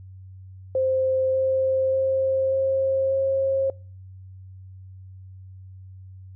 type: tone with pitch steps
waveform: sine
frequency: 523.3 / 526.9 / 530.6 / 534.3 / 538 Hz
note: C5 / C5 / C5 / C5 / C5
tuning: 0 / +12 / +24 / +36 / +48 cents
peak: -19 dBFS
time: 0.75-3.7 s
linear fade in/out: 2 ms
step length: 590 ms
effects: noise-tail reverb RT60 0.4 s tail -26 dB re dry + added 94 Hz sine -40 dBFS peak until 6.35 s

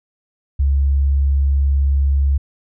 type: tone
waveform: sine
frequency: 69.3 Hz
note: C#2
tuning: in tune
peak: -12 dBFS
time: 0.59-2.38 s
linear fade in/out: 10 ms
effects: none

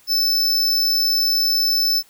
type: tone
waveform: square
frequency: 5274 Hz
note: E8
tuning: in tune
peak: -16 dBFS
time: 0.07-2.03 s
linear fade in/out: 50 ms
effects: white hiss -53 dBFS RMS until 2.09 s

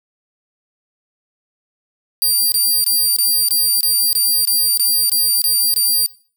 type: tone bursts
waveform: 5% pulse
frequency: 4726 Hz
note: D8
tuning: 10 cents sharp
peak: -6 dBFS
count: 12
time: 2.22-6.062 s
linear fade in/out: 0 ms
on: 300 ms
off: 22 ms
effects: noise-tail reverb RT60 0.4 s tail -20 dB re dry

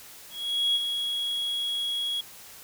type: tone with ADSR envelope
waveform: triangle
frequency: 3322 Hz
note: G#7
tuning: in tune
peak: -18 dBFS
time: 0.3-2.21 s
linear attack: 450 ms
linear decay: 33 ms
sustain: -7 dB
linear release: 7 ms
effects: tanh soft clip ceiling -16 dBFS + white hiss -47 dBFS RMS until 2.63 s

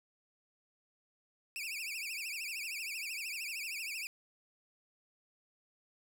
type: tone with vibrato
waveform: sawtooth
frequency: 2489 Hz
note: D#7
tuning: in tune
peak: -35 dBFS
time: 1.56-4.07 s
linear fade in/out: 0 ms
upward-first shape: triangle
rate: 13 Hz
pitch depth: 200 cents each way
effects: 12-bit

